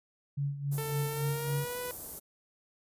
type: tone with tremolo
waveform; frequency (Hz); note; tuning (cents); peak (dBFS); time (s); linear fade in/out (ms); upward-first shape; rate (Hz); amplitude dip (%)
sine; 141.4; C#3; +35; -28; 0.37-1.65; 10; sine; 3.6; 70
type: band-stop noise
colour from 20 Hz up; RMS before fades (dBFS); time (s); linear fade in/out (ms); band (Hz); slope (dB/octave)
white; -40; 0.71-2.2; 20; 610 to 11000; 12
type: tone with pitch glide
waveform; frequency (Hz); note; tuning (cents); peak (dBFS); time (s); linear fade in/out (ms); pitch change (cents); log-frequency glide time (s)
sawtooth; 445.4 to 494.2; A4 to B4; +21 to +1; -32; 0.78-1.91; 0; +180; 1.07-1.78
effects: resampled to 32000 Hz